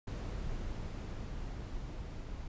brown noise with level ramp, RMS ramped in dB -38 to -43 dBFS, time 0.07-2.48 s, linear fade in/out 5 ms, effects resampled to 16000 Hz

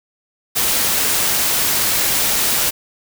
white noise, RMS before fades -17 dBFS, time 0.55-2.71 s, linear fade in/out 20 ms, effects none

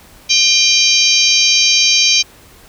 harmonic tone with a mistuned harmonic, 784 Hz, G5, in tune, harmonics 3 / 4 / 5 / 6 / 7 / 8, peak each -16 / -16 / -16 / -16 / -16 / -16 dBFS, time 0.29-2.23 s, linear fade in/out 20 ms, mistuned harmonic 3, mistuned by +42 cents, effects pink hiss -43 dBFS RMS until 2.68 s

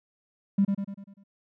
triangle tone with echo, 198.3 Hz, G3, 20 cents sharp, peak -14 dBFS, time 0.58-0.65 s, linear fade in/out 10 ms, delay 98 ms, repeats 6, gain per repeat -6 dB, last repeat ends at 1.238 s, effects tanh soft clip ceiling -16 dBFS

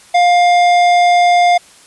sine tone with tanh clipping, 705 Hz, F5, 16 cents sharp, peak -9 dBFS, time 0.14-1.58 s, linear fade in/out 10 ms, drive 15 dB, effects white hiss -43 dBFS RMS until 1.86 s + resampled to 24000 Hz

